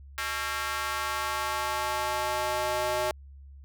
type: tone with high-pass filter sweep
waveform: square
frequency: 123.47 Hz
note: B2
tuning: in tune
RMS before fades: -30 dBFS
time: 0.18-3.11 s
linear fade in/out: 0 ms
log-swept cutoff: 1500 to 600 Hz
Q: 1.9
effects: added 69 Hz sine -45 dBFS peak until 3.64 s